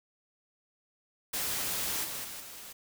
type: noise with level steps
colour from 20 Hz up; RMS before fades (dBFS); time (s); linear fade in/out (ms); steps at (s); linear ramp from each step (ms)
white; -33 / -38 / -42 / -46; 1.33-2.73; 10; 2.04 / 2.24 / 2.4; 5
effects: none